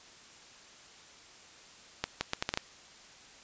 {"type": "accelerating click train", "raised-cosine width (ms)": 0.2, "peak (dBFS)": -12, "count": 7, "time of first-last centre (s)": [2.04, 2.574], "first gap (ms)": 170, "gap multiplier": 0.73, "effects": ["white hiss -54 dBFS RMS until 3.43 s", "resampled to 16000 Hz"]}